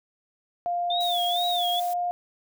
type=tone with pitch glide; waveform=sine; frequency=700 to 707.3 Hz; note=F5 to F5; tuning=+4 to +22 cents; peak=-24 dBFS; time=0.66-2.11 s; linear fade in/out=0 ms; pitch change=+18 cents; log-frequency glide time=0.76-1.83 s
type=tone with vibrato; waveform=sine; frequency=3536 Hz; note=A7; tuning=8 cents sharp; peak=-26 dBFS; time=0.9-1.8 s; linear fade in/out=5 ms; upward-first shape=sine; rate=2.2 Hz; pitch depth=140 cents each way
type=noise; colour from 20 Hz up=blue; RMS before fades=-40 dBFS; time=1-1.94 s; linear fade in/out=10 ms
effects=none

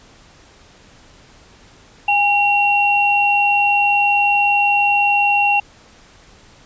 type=tone pair together; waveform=sine; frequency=814.6 / 2740 Hz; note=G#5 / F7; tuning=-34 / -34 cents; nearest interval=octave + major sixth; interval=2100 cents; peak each=-15 dBFS; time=2.08-5.6 s; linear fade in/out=5 ms; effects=pink hiss -47 dBFS RMS until 6.65 s + resampled to 16000 Hz

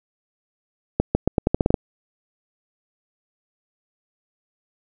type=accelerating click train; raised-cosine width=2 ms; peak=-3 dBFS; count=10; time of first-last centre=1-1.742 s; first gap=150 ms; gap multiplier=0.84; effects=none

